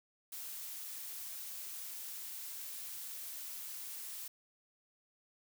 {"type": "noise", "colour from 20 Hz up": "blue", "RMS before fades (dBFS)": -45, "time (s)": [0.32, 4.28], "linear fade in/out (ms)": 5, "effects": []}